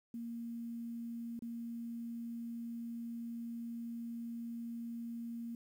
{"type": "tone with dropouts", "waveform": "sine", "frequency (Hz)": 233.1, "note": "A#3", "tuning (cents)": 0, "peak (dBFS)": -40, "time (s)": [0.14, 5.55], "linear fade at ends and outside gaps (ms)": 2, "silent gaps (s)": [1.392, 1.422], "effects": ["11-bit"]}